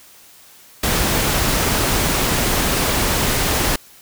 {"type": "noise", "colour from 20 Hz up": "pink", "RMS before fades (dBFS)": -18, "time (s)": [0.83, 3.76], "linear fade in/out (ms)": 5, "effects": ["white hiss -46 dBFS RMS until 4.01 s"]}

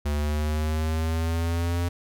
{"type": "exponential sweep", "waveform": "square", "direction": "up", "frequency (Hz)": [73, 87.3], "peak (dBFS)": -24, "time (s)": [0.05, 1.89], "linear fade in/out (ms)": 10, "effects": []}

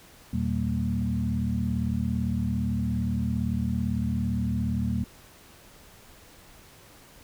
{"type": "tone cluster", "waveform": "sine", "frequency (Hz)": [81.3, 119.5, 193.2, 230.8], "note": ["E2", "A#2", "G3", "A#3"], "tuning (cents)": [-23, 43, -25, -17], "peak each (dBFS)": -30, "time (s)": [0.33, 5.04], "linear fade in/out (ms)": 5, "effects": ["pink hiss -52 dBFS RMS until 7.23 s"]}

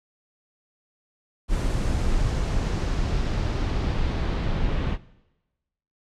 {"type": "noise with low-pass filter sweep", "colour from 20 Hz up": "brown", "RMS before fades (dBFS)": -24, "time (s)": [1.48, 4.98], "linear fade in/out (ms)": 50, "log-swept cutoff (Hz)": [9200, 3200], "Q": 1.2, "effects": ["noise-tail reverb RT60 1.0 s tail -19 dB re dry"]}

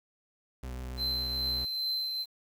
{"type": "tone with vibrato", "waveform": "40% pulse", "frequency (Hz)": 63, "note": "B1", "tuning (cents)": 35, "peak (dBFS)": -36, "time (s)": [0.63, 1.65], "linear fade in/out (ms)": 5, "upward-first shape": "square", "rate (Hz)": 7.2, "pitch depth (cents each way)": 19}
{"type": "tone with tremolo", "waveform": "triangle", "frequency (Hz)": 4086, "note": "C8", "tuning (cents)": -42, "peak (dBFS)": -27, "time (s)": [0.97, 2.26], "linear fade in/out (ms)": 50, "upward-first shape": "triangle", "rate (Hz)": 2.4, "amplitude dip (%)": 40}
{"effects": ["9-bit"]}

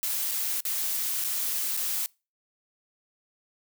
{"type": "noise with dropouts", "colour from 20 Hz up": "blue", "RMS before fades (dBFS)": -29, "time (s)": [0.03, 2.06], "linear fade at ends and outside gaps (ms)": 0, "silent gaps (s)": [[0.312, 0.316], [0.605, 0.652], [1.24, 1.246], [1.767, 1.773]], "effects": ["noise-tail reverb RT60 0.3 s tail -25 dB re dry"]}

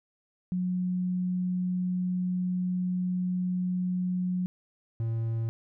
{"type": "tone pair in turn", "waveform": ["sine", "triangle"], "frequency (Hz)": [181.5, 113.81], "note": ["F#3", "A#2"], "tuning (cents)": [-33, -41], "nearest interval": "minor sixth", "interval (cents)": 808, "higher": "first", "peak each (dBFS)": [-26, -25], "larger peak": "second", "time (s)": [[0.52, 4.46], [5, 5.49]], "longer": "first", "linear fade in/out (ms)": 0, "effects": []}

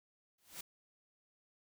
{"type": "noise with exponential growth", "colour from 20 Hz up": "white", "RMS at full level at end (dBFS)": -42, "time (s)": [0.38, 0.61], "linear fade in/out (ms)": 5, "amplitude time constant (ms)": 50, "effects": []}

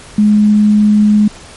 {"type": "tone", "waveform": "sine", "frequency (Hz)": 210, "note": "G#3", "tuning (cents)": 19, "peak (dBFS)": -5, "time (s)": [0.18, 1.28], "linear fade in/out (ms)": 5, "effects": ["pink hiss -35 dBFS RMS until 1.56 s", "MP3 48 kbps"]}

